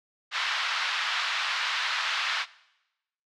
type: band-pass noise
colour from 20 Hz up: pink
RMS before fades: -29 dBFS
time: 0.31-2.46 s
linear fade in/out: 50 ms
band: 1100 to 4400 Hz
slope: 24 dB/octave
effects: noise-tail reverb RT60 0.9 s tail -20 dB re dry